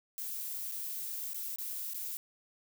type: noise with dropouts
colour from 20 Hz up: violet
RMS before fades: -39 dBFS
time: 0.18-2.17 s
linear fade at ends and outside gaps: 0 ms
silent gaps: 0.715-0.72 / 1.334-1.344 / 1.559-1.585 / 1.935-1.945 s
effects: none